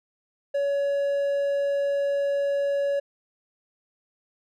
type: tone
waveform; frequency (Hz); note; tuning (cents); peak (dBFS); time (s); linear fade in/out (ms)
triangle; 563; C#5; +27; -20; 0.54-3; 10
effects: none